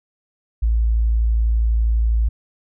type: tone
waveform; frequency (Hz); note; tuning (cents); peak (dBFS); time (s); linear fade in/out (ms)
sine; 56.1; A1; +34; -14; 0.62-2.29; 10
effects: none